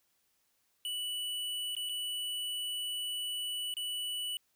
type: tone with dropouts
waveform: square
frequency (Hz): 2960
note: F#7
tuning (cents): 0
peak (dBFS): -35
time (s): 0.85-4.37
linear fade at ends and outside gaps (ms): 1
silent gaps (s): 1.751-1.766 / 1.89-1.894 / 3.74-3.768
effects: white hiss -75 dBFS RMS until 4.55 s